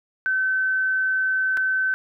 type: tone with dropouts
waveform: sine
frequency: 1530 Hz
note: G6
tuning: 42 cents flat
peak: -19 dBFS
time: 0.26-1.94 s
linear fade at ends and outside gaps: 0 ms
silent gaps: 1.571-1.574 s
effects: none